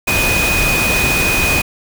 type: tone in noise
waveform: sine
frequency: 2489 Hz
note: D#7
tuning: in tune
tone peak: -15 dBFS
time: 0.07-1.62 s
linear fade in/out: 10 ms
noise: pink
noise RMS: -17 dBFS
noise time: 0.07-1.62 s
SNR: -1 dB
effects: none